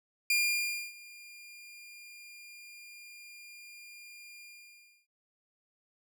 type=tone with ADSR envelope; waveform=sawtooth; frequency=2407 Hz; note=D7; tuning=42 cents sharp; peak=-21 dBFS; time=0.3-5.07 s; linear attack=3 ms; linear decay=620 ms; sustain=-24 dB; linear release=650 ms; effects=none